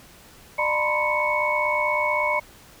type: tone cluster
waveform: sine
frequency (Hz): 600 / 915 / 984 / 1040 / 2216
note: D5 / A#5 / B5 / C6 / C#7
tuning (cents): +37 / -32 / -7 / -11 / -1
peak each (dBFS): -26 / -30 / -26 / -30 / -24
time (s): 0.58-2.4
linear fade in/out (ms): 10
effects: pink hiss -49 dBFS RMS until 2.8 s